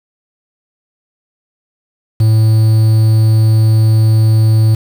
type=tone with quantisation; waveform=triangle; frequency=110 Hz; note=A2; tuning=in tune; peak=-4 dBFS; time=2.2-4.75 s; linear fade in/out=5 ms; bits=5; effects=none